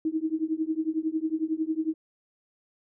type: tone with tremolo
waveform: sine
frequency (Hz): 317.4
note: D#4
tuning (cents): +35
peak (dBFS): -21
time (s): 0.05-1.94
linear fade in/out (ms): 2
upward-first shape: triangle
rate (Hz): 11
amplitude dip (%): 100
effects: none